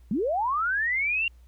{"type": "linear sweep", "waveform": "sine", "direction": "up", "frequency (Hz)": [176.3, 2799], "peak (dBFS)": -23, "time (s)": [0.11, 1.28], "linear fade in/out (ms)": 2, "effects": ["added 60 Hz sine -49 dBFS peak until 1.47 s", "pink hiss -68 dBFS RMS until 1.47 s"]}